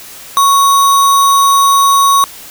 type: tone with sample-and-hold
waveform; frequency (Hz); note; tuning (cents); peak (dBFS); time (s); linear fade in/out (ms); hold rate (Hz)
sine; 1110; C#6; +2; -5; 0.37-2.24; 0; 4900
effects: white hiss -32 dBFS RMS until 2.5 s